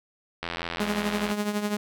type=click train; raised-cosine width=0.3 ms; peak=-14 dBFS; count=76; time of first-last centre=0.43-1.313 s; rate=84.9 Hz
type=tone with tremolo; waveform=sawtooth; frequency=207.7 Hz; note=G#3; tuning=in tune; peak=-19 dBFS; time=0.8-1.77 s; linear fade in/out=2 ms; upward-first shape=triangle; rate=12 Hz; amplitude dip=70%
effects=none